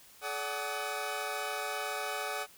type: tone cluster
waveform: 20% pulse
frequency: 429 / 578 / 750 / 1253 Hz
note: A4 / D5 / F#5 / D#6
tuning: -44 / -28 / +23 / +12 cents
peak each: -36 / -35 / -33 / -36 dBFS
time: 0.21-2.47 s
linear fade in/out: 50 ms
effects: white hiss -57 dBFS RMS until 2.57 s